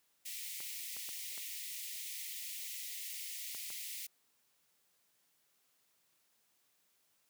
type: high-pass noise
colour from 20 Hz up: white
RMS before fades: -44 dBFS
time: 0.25-4.07 s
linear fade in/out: 10 ms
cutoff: 1900 Hz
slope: 96 dB/octave
type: clicks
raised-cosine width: 0.5 ms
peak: -38 dBFS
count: 6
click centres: 0.604 / 0.967 / 1.09 / 1.378 / 3.548 / 3.703 s
effects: white hiss -75 dBFS RMS until 7.29 s + high-pass 100 Hz 12 dB/octave